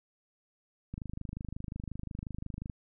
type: click train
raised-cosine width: 5 ms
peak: -26 dBFS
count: 46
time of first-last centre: 0.94-2.698 s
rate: 25.6 Hz
effects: none